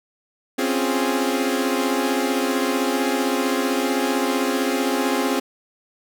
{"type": "chord", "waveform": "sawtooth", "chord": "Db major seventh", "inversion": "third", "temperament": "equal", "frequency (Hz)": [261.6, 277.2, 349.2, 415.3], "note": ["C4", "Db4", "F4", "Ab4"], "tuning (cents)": [0, 0, 0, 0], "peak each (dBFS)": [-19, -22, -23, -22], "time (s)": [0.58, 5.4], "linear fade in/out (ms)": 10, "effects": []}